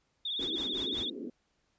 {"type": "tone with vibrato", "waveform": "sine", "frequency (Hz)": 3520, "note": "A7", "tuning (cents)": 0, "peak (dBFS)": -32, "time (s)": [0.25, 1.1], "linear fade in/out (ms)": 5, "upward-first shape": "triangle", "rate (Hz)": 18, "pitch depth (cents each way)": 110}
{"type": "noise with tremolo", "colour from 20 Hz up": "pink", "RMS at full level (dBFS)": -44, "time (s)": [0.38, 1.07], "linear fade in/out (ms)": 50, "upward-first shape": "sine", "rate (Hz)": 5.3, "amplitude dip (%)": 100}
{"type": "band-pass noise", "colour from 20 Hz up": "white", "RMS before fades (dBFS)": -41, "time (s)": [0.39, 1.3], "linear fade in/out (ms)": 5, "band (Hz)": [220, 420], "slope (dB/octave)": 48}
{"effects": ["pink hiss -75 dBFS RMS until 1.78 s", "resampled to 16000 Hz"]}